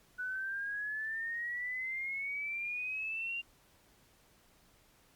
sine exponential sweep, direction up, 1480 to 2794 Hz, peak -35 dBFS, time 0.18-3.42 s, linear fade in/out 20 ms, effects pink hiss -66 dBFS RMS until 5.15 s + Opus 48 kbps

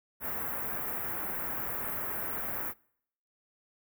white band-stop noise, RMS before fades -35 dBFS, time 0.2-2.74 s, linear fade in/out 50 ms, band 1800 to 14000 Hz, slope 24 dB/octave, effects noise-tail reverb RT60 0.7 s tail -26 dB re dry

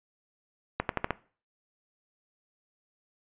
accelerating click train, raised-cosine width 0.5 ms, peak -11 dBFS, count 5, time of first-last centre 0.8-1.107 s, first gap 92 ms, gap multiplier 0.88, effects noise-tail reverb RT60 0.4 s tail -19 dB re dry + resampled to 8000 Hz

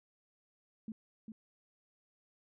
sine tone with echo, 220 Hz, A3, in tune, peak -39 dBFS, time 0.88-0.92 s, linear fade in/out 2 ms, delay 400 ms, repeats 1, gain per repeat -5 dB, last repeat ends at 1.32 s, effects none

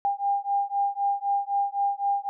sine beating tone pair, 800 / 803.9 Hz, G5 / G5, +35 / +43 cents, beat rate 3.9 Hz, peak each -26 dBFS, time 0.05-2.29 s, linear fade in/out 0 ms, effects none

